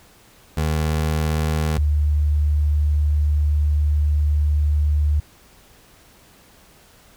25% pulse / sine tone pair in turn, 77.78 / 74.37 Hz, D#2 / D2, 0 / +22 cents, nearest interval minor second, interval 78 cents, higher first, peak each -15 dBFS, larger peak neither, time 0.57-1.78 / 1.78-5.2 s, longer second, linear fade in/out 5 ms, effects pink hiss -51 dBFS RMS until 7.16 s

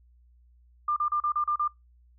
sine tone bursts, 1197 Hz, D6, 33 cents sharp, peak -23 dBFS, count 7, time 0.88-1.678 s, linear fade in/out 5 ms, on 84 ms, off 35 ms, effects noise-tail reverb RT60 0.2 s tail -26 dB re dry + added 60 Hz sine -56 dBFS peak until 2.18 s

